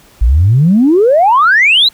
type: exponential sweep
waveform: sine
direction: up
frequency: 51.3 to 4138 Hz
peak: -4 dBFS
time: 0.21-1.89 s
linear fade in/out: 10 ms
effects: tanh soft clip ceiling 0 dBFS + pink hiss -44 dBFS RMS until 1.93 s